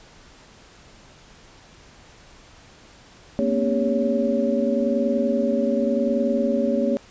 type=tone cluster; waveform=sine; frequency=229.3 / 250.2 / 280 / 401.5 / 560 Hz; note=A#3 / B3 / C#4 / G4 / C#5; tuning=-28 / +23 / +18 / +41 / +18 cents; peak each=-23 / -26 / -28 / -28 / -23 dBFS; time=3.39-6.97 s; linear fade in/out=0 ms; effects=pink hiss -49 dBFS RMS until 7.1 s + resampled to 16000 Hz